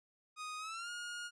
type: tone with pitch glide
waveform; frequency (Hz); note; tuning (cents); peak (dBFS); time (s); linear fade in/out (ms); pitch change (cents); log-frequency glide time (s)
sawtooth; 1244.5 to 1429.6; D#6 to F6; 0 to +40; -38; 0.36-1.31; 50; +240; 0.58-0.9
effects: resampled to 22050 Hz